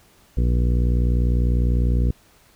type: harmonic tone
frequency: 60 Hz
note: B1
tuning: 49 cents flat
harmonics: 1 / 2 / 3 / 4 / 5 / 6 / 7 / 8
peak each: -17 / -23 / -29 / -30 / -36 / -37 / -40 / -37 dBFS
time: 0.37-2.11 s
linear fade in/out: 5 ms
effects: pink hiss -55 dBFS RMS until 2.55 s